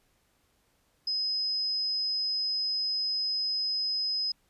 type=tone; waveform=sine; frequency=5060 Hz; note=D#8; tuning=28 cents sharp; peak=-27 dBFS; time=1.07-4.32 s; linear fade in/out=5 ms; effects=pink hiss -70 dBFS RMS until 4.49 s + resampled to 32000 Hz